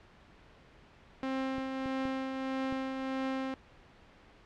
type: tone with tremolo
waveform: sawtooth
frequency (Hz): 264.9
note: C4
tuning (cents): +22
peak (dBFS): -27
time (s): 1.23-3.54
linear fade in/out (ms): 0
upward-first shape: triangle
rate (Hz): 1.6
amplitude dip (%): 40
type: clicks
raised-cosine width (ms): 3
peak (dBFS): -30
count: 4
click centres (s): 1.583 / 1.859 / 2.054 / 2.725
effects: pink hiss -58 dBFS RMS until 4.45 s + low-pass 3000 Hz 12 dB/octave